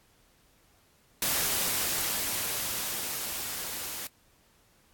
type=noise with level ramp; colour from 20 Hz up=white; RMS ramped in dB=-27 to -37 dBFS; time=1.22-4.07 s; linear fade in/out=2 ms; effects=pink hiss -64 dBFS RMS until 4.93 s + AAC 64 kbps